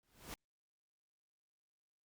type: noise with exponential growth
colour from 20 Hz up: pink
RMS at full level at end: -44 dBFS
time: 0.03-0.34 s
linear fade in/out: 0 ms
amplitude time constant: 67 ms
effects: Opus 48 kbps

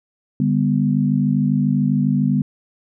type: chord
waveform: sine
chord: G major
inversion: second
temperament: equal with one note detuned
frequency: 146.83 / 199.54 / 246.9 Hz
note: D3 / G3 / B3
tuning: 0 / +31 / 0 cents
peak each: -19 dBFS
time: 0.4-2.42 s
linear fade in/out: 2 ms
effects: none

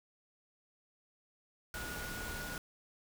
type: tone in noise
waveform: sine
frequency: 1448 Hz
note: F#6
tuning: 38 cents flat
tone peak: -44 dBFS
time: 1.74-2.58 s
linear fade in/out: 2 ms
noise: pink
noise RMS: -43 dBFS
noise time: 1.74-2.58 s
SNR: -4 dB
effects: none

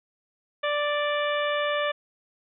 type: harmonic tone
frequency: 587.3 Hz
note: D5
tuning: in tune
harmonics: 1 / 2 / 3 / 4 / 5 / 6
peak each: -26 / -30 / -31 / -35 / -36 / -37 dBFS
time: 0.63-1.92 s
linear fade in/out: 10 ms
effects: none

